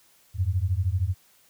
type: beating tone pair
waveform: sine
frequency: 86 / 99 Hz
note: F2 / G2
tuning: -26 / +18 cents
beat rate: 13 Hz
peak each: -25 dBFS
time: 0.34-1.15 s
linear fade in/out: 50 ms
effects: white hiss -60 dBFS RMS until 1.49 s